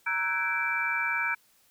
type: tone cluster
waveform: sine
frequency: 935 / 1326 / 1509 / 1647 / 2329 Hz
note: A#5 / E6 / F#6 / G#6 / D7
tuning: +5 / +10 / +34 / -15 / -15 cents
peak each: -35 / -35 / -32 / -34 / -29 dBFS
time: 0.06-1.35 s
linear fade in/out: 10 ms
effects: white hiss -64 dBFS RMS until 1.7 s